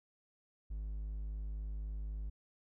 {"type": "tone", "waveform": "triangle", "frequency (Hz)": 51.91, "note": "G#1", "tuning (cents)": 0, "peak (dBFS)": -36, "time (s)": [0.7, 2.3], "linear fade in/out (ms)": 10, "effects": []}